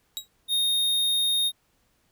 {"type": "tone with exponential decay", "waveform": "sawtooth", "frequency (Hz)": 3824, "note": "A#7", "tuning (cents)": 43, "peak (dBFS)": -23, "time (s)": [0.17, 0.28], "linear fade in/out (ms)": 0, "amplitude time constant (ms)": 22}
{"type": "tone", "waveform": "square", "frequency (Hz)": 3700, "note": "A#7", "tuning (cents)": -14, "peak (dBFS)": -22, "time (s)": [0.48, 1.52], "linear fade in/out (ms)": 50}
{"effects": ["pink hiss -68 dBFS RMS until 2.11 s"]}